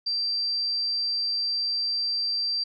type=tone; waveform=sine; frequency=4699 Hz; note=D8; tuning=in tune; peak=-24 dBFS; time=0.06-2.64 s; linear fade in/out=10 ms; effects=none